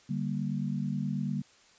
sine chord, G minor, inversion second, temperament just, 147 / 196 / 235.2 Hz, D3 / G3 / Bb3, +2 / 0 / +16 cents, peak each -33 / -33 / -35 dBFS, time 0.09-1.42 s, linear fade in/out 10 ms, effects white hiss -60 dBFS RMS until 1.78 s + resampled to 16000 Hz

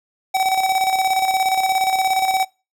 square tone with tremolo, 761 Hz, F#5, 48 cents sharp, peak -15 dBFS, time 0.34-2.45 s, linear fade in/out 10 ms, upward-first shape square, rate 17 Hz, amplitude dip 50%, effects noise-tail reverb RT60 0.3 s tail -24 dB re dry

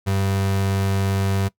35% pulse tone, 97.4 Hz, G2, 11 cents flat, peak -17 dBFS, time 0.06-1.49 s, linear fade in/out 20 ms, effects noise-tail reverb RT60 0.1 s tail -20 dB re dry

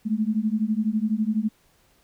sine beating tone pair, 210.3 / 222.3 Hz, G#3 / A3, +22 / +18 cents, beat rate 12 Hz, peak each -24 dBFS, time 0.05-1.49 s, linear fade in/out 20 ms, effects pink hiss -62 dBFS RMS until 2.03 s

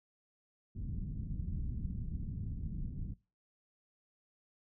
pink low-pass noise, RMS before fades -39 dBFS, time 0.75-3.14 s, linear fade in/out 10 ms, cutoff 200 Hz, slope 24 dB/octave, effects noise-tail reverb RT60 0.3 s tail -22 dB re dry

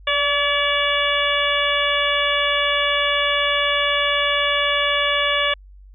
harmonic tone with a mistuned harmonic, 572 Hz, D5, 46 cents flat, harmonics 1 / 2 / 3 / 4 / 5 / 6, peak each -24 / -24 / -24 / -24 / -24 / -24 dBFS, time 0.07-5.54 s, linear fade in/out 5 ms, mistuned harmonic 1, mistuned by +23 cents, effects added 48 Hz sine -41 dBFS peak until 5.94 s

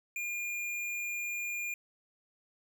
sine tone with hard clipping, 2414 Hz, D7, 47 cents sharp, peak -35 dBFS, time 0.16-1.74 s, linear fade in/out 2 ms, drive 16 dB, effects none

